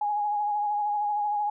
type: tone with vibrato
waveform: sine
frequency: 830.6 Hz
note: G#5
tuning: in tune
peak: -24 dBFS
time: 0.01-1.5 s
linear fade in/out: 5 ms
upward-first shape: sine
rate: 13 Hz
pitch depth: 28 cents each way
effects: none